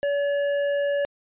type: tone with hard clipping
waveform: sine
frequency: 570 Hz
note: C#5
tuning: 48 cents sharp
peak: -23 dBFS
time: 0.03-1.05 s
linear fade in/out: 0 ms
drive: 8 dB
effects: resampled to 8000 Hz